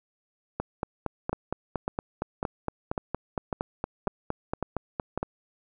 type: two click trains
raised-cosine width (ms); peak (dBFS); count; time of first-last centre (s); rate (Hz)
1; -14 / -14; 8 / 21; 1.33-5.176 / 0.6-5.23; 1.82 / 4.32
effects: none